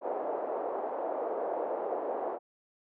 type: band-pass noise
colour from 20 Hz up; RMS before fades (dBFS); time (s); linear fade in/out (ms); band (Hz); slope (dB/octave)
white; -34; 0.01-2.39; 50; 410 to 720; 24
effects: none